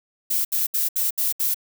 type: noise bursts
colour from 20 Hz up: violet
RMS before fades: -22 dBFS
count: 6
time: 0.3-1.545 s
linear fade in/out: 10 ms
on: 150 ms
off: 69 ms
effects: none